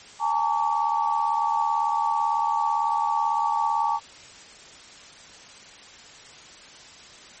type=tone cluster; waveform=sine; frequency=829 / 907 / 1138 Hz; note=G#5 / A#5 / C#6; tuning=-3 / -48 / +45 cents; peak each=-26 / -23 / -27 dBFS; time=0.19-4 s; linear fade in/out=50 ms; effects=white hiss -46 dBFS RMS until 7.4 s + MP3 32 kbps